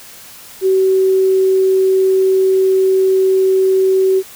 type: tone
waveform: sine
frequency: 380 Hz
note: F#4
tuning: 46 cents sharp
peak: -9 dBFS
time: 0.61-4.23 s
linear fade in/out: 50 ms
effects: white hiss -37 dBFS RMS until 4.35 s